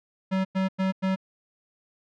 square tone bursts, 189.8 Hz, F#3, 44 cents sharp, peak -23 dBFS, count 4, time 0.31-1.161 s, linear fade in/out 20 ms, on 140 ms, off 97 ms, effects low-pass 3000 Hz 12 dB/octave

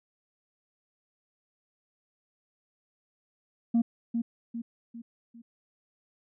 sine tone with echo, 232.7 Hz, A#3, 3 cents flat, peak -18 dBFS, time 3.74-3.82 s, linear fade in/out 10 ms, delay 400 ms, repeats 4, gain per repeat -7 dB, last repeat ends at 5.42 s, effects tanh soft clip ceiling -19 dBFS

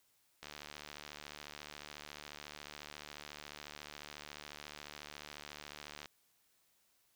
click train, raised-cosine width 0.2 ms, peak -29 dBFS, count 418, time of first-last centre 0.43-6.058 s, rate 74.1 Hz, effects white hiss -74 dBFS RMS until 7.15 s

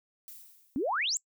violet noise with exponential decay, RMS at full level -45 dBFS, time 0.28-1.07 s, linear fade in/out 0 ms, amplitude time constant 170 ms
sine exponential sweep, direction up, 240.6 to 7800 Hz, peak -27 dBFS, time 0.76-1.17 s, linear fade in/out 0 ms
effects noise-tail reverb RT60 0.1 s tail -23 dB re dry

